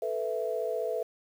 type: chord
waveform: sine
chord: A suspended second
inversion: none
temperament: just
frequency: 440 / 495 / 660 Hz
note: A4 / B4 / E5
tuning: 0 / +4 / +2 cents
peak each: -33 dBFS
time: 0.02-1.03 s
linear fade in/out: 5 ms
effects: 9-bit